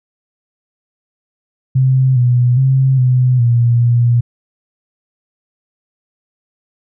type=tone with pitch steps; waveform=sine; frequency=130.9 / 123 / 132.9 / 126.6 / 118.8 / 119.6 Hz; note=C3 / B2 / C3 / B2 / A#2 / A#2; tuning=+1 / -7 / +27 / +43 / +33 / +45 cents; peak=-8 dBFS; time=1.75-4.21 s; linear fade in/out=10 ms; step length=410 ms; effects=none